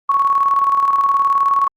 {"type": "tone with tremolo", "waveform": "sine", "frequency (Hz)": 1108.7, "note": "C#6", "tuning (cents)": 0, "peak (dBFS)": -10, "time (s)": [0.09, 1.68], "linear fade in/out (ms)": 5, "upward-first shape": "square", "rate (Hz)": 19, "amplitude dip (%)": 45, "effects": ["Opus 32 kbps"]}